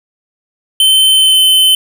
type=tone with pitch glide; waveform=square; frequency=3081 to 3060 Hz; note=G7 to G7; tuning=-31 to -42 cents; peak=-6 dBFS; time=0.8-1.75 s; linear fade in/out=2 ms; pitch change=-11 cents; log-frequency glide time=1.1-1.37 s; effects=none